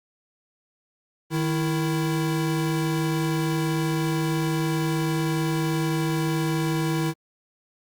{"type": "tone pair together", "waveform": "square", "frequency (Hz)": [155.56, 329.6], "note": ["D#3", "E4"], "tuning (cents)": [0, 0], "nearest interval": "octave + minor second", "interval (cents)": 1300, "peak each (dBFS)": [-25, -27], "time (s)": [1.3, 7.14], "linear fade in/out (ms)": 50, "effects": ["Opus 48 kbps"]}